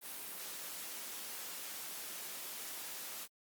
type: noise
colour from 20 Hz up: white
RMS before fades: -45 dBFS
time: 0.01-3.28 s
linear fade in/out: 50 ms
effects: high-pass 200 Hz 12 dB/octave + Opus 32 kbps